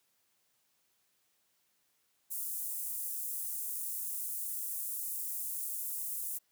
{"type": "high-pass noise", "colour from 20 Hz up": "pink", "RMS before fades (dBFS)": -38, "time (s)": [2.3, 6.39], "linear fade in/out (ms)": 20, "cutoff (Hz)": 9500, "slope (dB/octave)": 24, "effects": ["white hiss -75 dBFS RMS until 6.51 s", "high-pass 80 Hz 12 dB/octave"]}